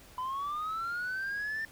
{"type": "linear sweep", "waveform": "sine", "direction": "up", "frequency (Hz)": [1000, 1800], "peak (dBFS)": -30, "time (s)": [0.18, 1.65], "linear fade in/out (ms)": 2, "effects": ["tanh soft clip ceiling -31 dBFS", "pink hiss -55 dBFS RMS until 1.71 s"]}